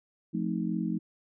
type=chord; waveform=sine; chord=F dominant seventh; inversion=none; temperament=just; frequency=174.61 / 218.3 / 261.9 / 314.3 Hz; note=F3 / A3 / C4 / Eb4; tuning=0 / -13 / +2 / +18 cents; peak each=-32 / -32 / -38 / -34 dBFS; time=0.33-0.99 s; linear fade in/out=20 ms; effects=none